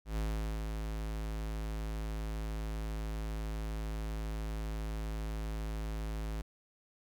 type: tone with ADSR envelope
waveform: square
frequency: 53.7 Hz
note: A1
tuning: 41 cents flat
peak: -32 dBFS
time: 0.05-6.42 s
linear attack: 120 ms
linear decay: 450 ms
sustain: -4 dB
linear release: 10 ms
effects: none